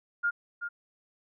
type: tone with echo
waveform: sine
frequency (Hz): 1413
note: F6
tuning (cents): +20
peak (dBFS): -24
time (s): 0.23-0.31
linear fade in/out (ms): 20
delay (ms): 380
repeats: 1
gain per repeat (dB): -8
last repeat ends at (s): 0.69
effects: none